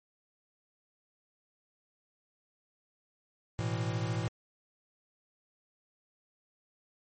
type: chord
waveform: square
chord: A suspended second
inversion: none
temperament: equal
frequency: 110 / 123.47 / 164.81 Hz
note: A2 / B2 / E3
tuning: 0 / 0 / 0 cents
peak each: -34 / -37 / -38 dBFS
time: 3.59-4.28 s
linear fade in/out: 0 ms
effects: MP3 32 kbps